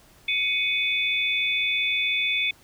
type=tone cluster; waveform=sine; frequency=2229 / 2513 / 3487 Hz; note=C#7 / D#7 / A7; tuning=+9 / +17 / -16 cents; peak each=-26 dBFS; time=0.28-2.51 s; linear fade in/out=5 ms; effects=pink hiss -55 dBFS RMS until 2.63 s